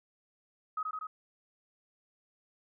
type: tone with echo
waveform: sine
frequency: 1265 Hz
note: D#6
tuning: 28 cents sharp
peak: -31 dBFS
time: 0.77-0.83 s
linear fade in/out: 5 ms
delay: 80 ms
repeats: 3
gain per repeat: -2 dB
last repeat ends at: 1.07 s
effects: none